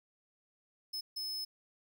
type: tone bursts at uneven times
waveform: 45% pulse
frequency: 5200 Hz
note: E8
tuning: 24 cents flat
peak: -37 dBFS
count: 2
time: 0.93-1.01 / 1.16-1.45 s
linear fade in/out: 10 ms
effects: none